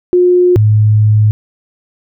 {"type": "tone pair in turn", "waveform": "sine", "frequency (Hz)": [358.4, 106.81], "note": ["F4", "G#2"], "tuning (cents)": [45, 49], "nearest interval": "octave + major sixth", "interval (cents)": 2096, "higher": "first", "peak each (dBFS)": -5, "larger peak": "neither", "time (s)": [[0.13, 0.56], [0.56, 1.31]], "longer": "second", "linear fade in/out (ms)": 0, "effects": []}